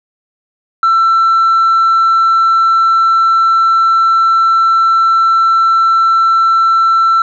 triangle tone with tanh clipping, 1340 Hz, E6, 28 cents sharp, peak -7 dBFS, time 0.83-7.22 s, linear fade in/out 2 ms, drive 6 dB, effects none

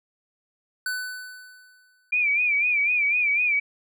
square tone with exponential decay, 1500 Hz, F#6, 23 cents sharp, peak -25 dBFS, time 0.86-2.11 s, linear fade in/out 2 ms, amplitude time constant 270 ms
sine tone with vibrato, 2376 Hz, D7, 20 cents sharp, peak -19 dBFS, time 2.12-3.6 s, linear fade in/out 10 ms, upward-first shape sine, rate 4 Hz, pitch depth 86 cents each way
effects none

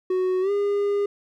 triangle tone with pitch glide, 370 to 405.8 Hz, F#4 to G#4, 0 to -40 cents, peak -18 dBFS, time 0.1-1.06 s, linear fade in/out 5 ms, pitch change +160 cents, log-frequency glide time 0.41-0.51 s, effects none

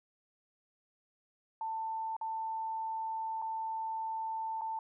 sine tone with dropouts, 890 Hz, A5, 20 cents sharp, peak -34 dBFS, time 1.61-4.79 s, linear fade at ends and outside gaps 2 ms, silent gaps 2.166-2.212 / 3.418-3.422 / 4.611-4.617 s, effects none

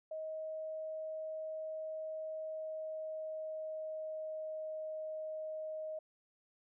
sine tone with pitch glide, 630 to 625.6 Hz, D#5 to D#5, +21 to +9 cents, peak -39 dBFS, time 0.11-5.99 s, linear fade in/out 5 ms, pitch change -12 cents, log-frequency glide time 2.45-4.85 s, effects none

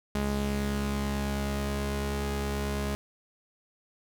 sawtooth tone pair together, 69.31 / 207.7 Hz, C#2 / G#3, 0 / 0 cents, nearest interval octave + perfect fifth, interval 1900 cents, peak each -27 dBFS, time 0.15-2.95 s, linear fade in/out 0 ms, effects none

